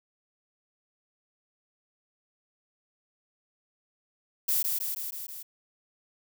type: noise with echo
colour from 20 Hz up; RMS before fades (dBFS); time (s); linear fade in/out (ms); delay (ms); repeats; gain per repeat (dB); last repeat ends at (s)
violet; -26; 4.48-4.63; 10; 160; 5; -3; 5.43
effects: none